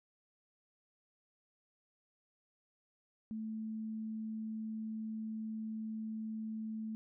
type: tone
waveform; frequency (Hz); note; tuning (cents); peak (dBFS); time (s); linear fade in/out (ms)
sine; 219.4; A3; -5; -38; 3.31-6.95; 0
effects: none